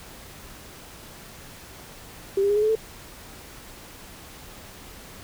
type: tone with pitch steps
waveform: sine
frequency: 392 / 401.6 / 411.5 / 421.6 / 431.9 / 442.6 Hz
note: G4 / G4 / G#4 / G#4 / A4 / A4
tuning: 0 / +42 / -16 / +26 / -32 / +10 cents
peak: -18 dBFS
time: 2.37-2.754 s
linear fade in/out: 5 ms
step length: 64 ms
effects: pink hiss -44 dBFS RMS until 5.23 s